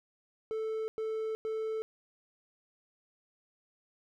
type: tone bursts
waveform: triangle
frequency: 440 Hz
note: A4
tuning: in tune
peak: -30 dBFS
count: 3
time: 0.51-1.82 s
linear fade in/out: 0 ms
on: 370 ms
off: 100 ms
effects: none